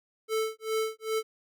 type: tone with tremolo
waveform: square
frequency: 440 Hz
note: A4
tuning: in tune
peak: -26 dBFS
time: 0.28-1.23 s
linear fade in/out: 50 ms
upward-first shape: sine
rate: 2.5 Hz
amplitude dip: 100%
effects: none